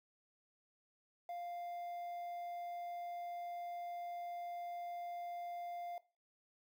triangle tone with quantisation, 698.5 Hz, F5, in tune, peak -40 dBFS, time 1.29-5.98 s, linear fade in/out 2 ms, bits 11, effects noise-tail reverb RT60 0.3 s tail -17 dB re dry

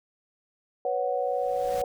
sine chord, B suspended second, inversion none, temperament just, 493.9 / 555.6 / 740.8 Hz, B4 / C#5 / F#5, 0 / +4 / +2 cents, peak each -29 dBFS, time 0.85-1.84 s, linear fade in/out 2 ms
pink noise with exponential growth, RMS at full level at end -38 dBFS, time 1.03-1.82 s, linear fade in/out 5 ms, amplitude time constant 170 ms
effects none

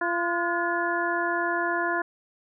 harmonic tone with a mistuned harmonic, 343.4 Hz, F4, 29 cents flat, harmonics 1 / 2 / 3 / 4 / 5, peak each -30 / -30 / -30 / -30 / -30 dBFS, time 0.01-2.02 s, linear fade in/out 5 ms, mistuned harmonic 4, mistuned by +72 cents, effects none

